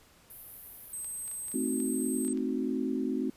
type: high-pass noise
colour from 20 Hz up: pink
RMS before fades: -45 dBFS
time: 0.3-2.28 s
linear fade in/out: 2 ms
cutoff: 11000 Hz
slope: 48 dB/octave
type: tone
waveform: sine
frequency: 8260 Hz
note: C9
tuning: 23 cents flat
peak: -36 dBFS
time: 0.93-2.33 s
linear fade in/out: 2 ms
type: clicks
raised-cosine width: 0.2 ms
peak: -34 dBFS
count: 9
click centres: 1.046 / 1.279 / 1.315 / 1.483 / 1.517 / 1.802 / 2.249 / 2.28 / 2.374 s
type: chord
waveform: sine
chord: A diminished seventh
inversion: none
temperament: equal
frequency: 220 / 261.6 / 311.1 / 370 Hz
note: A3 / C4 / Eb4 / Gb4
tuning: 0 / 0 / 0 / 0 cents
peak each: -35 / -31 / -36 / -36 dBFS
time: 1.54-3.3 s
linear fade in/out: 5 ms
effects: pink hiss -60 dBFS RMS until 3.36 s + resampled to 32000 Hz